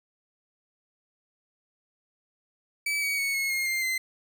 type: tone with pitch steps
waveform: 40% pulse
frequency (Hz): 2298 / 2257 / 2217 / 2178 / 2139 / 2101 / 2064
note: D7 / C#7 / C#7 / C#7 / C7 / C7 / C7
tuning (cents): -38 / +31 / 0 / -31 / +38 / +7 / -24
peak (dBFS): -25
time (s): 2.86-3.98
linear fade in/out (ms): 5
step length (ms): 160
effects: none